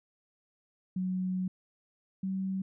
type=tone pair in turn; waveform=sine; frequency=185 / 190.75 Hz; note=F#3 / G3; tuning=0 / -47 cents; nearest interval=minor second; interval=53 cents; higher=second; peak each=-29 / -30 dBFS; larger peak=first; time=0.96-1.48 / 2.23-2.62 s; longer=first; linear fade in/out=5 ms; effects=none